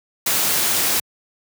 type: noise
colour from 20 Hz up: white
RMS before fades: -19 dBFS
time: 0.26-1 s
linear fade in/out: 5 ms
effects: high-pass 100 Hz 12 dB/octave